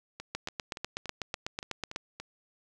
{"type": "two click trains", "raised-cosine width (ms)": 0.2, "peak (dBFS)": [-23, -16], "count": [8, 14], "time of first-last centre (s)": [[0.2, 2.2], [0.35, 1.961]], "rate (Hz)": [3.5, 8.07], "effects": []}